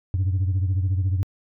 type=beating tone pair; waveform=sine; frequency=92.5 / 106.5 Hz; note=F#2 / G#2; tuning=0 / +44 cents; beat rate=14 Hz; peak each=-18 / -25 dBFS; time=0.14-1.23 s; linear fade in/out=0 ms; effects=tanh soft clip ceiling -17 dBFS